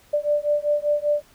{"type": "beating tone pair", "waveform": "sine", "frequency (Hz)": [587.3, 592.4], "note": ["D5", "D5"], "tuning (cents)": [0, 15], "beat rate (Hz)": 5.1, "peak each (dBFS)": -22, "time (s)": [0.13, 1.22], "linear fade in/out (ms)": 10, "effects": ["pink hiss -55 dBFS RMS until 1.34 s"]}